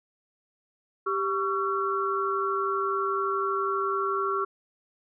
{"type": "tone cluster", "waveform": "sine", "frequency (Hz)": [392.4, 1123, 1356], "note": ["G4", "C#6", "E6"], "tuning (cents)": [2, 22, 49], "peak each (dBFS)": -29, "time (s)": [1.06, 4.45], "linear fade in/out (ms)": 10, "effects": []}